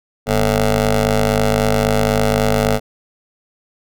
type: ring-modulated tone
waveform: 15% pulse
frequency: 103.83 Hz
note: G#2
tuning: in tune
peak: -4 dBFS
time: 0.26-2.8 s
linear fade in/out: 50 ms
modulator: 339 Hz
effects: none